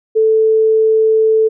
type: tone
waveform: sine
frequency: 440 Hz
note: A4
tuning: in tune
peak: -8 dBFS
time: 0.15-1.49 s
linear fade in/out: 20 ms
effects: none